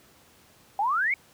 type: exponential sweep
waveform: sine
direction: up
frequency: 775 to 2277 Hz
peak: -22 dBFS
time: 0.79-1.14 s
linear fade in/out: 2 ms
effects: pink hiss -57 dBFS RMS until 1.33 s + high-pass 80 Hz 12 dB/octave